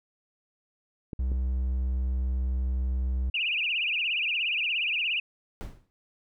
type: clicks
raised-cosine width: 3 ms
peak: -22 / -25 dBFS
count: 2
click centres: 1.132 / 1.318 s
type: tone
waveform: triangle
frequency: 63.7 Hz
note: C2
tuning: 46 cents flat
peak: -23 dBFS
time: 1.19-3.3 s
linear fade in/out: 5 ms
type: tone with vibrato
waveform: sine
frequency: 2637 Hz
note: E7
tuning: in tune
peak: -25 dBFS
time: 3.34-5.2 s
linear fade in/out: 5 ms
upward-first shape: triangle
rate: 17 Hz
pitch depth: 210 cents each way
type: noise with exponential decay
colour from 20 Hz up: brown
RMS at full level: -32 dBFS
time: 5.61-5.9 s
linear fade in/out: 0 ms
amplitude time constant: 61 ms
effects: none